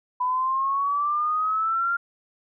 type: exponential sweep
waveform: sine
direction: up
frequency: 992 to 1400 Hz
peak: -21 dBFS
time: 0.2-1.97 s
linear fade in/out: 10 ms
effects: none

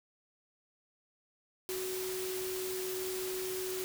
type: tone in noise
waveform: sine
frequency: 372.7 Hz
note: F#4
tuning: 13 cents sharp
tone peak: -36 dBFS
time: 1.69-3.84 s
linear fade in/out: 0 ms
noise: white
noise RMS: -41 dBFS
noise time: 1.69-3.84 s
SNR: +2 dB
effects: none

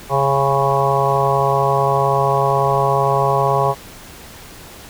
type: harmonic tone with a mistuned harmonic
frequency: 137.6 Hz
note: C#3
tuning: 12 cents flat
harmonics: 1 / 3 / 4 / 5 / 6 / 7 / 8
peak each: -21 / -21 / -21 / -21 / -21 / -21 / -21 dBFS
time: 0.09-3.75 s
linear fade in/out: 50 ms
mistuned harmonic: 7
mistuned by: +39 cents
effects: pink hiss -38 dBFS RMS until 4.89 s

